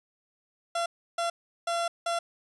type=tone bursts at uneven times; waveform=30% pulse; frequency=682 Hz; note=F5; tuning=41 cents flat; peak=-24 dBFS; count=4; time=0.75-0.86 / 1.18-1.3 / 1.67-1.88 / 2.06-2.19 s; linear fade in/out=5 ms; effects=resampled to 24000 Hz